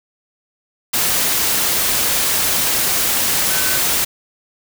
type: tone in noise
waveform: sine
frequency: 1519 Hz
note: F#6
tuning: 45 cents sharp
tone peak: -26 dBFS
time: 3.5-3.78 s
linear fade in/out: 10 ms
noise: white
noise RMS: -17 dBFS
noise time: 0.93-4.05 s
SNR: -12 dB
effects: none